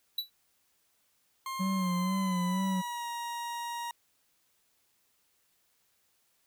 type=tone with exponential decay; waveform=square; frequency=3941 Hz; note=B7; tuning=4 cents flat; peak=-27 dBFS; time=0.18-0.3 s; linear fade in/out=5 ms; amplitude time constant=24 ms
type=tone with pitch glide; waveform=40% pulse; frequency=1061 to 945.2 Hz; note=C6 to A#5; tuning=+24 to +24 cents; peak=-34 dBFS; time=1.46-3.91 s; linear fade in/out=2 ms; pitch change=-200 cents; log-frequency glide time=1.77-3.08 s
type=tone with vibrato; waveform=triangle; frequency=185 Hz; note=F#3; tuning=in tune; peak=-26 dBFS; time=1.59-2.82 s; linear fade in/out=20 ms; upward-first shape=sine; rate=2.1 Hz; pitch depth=64 cents each way
effects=white hiss -72 dBFS RMS until 6.46 s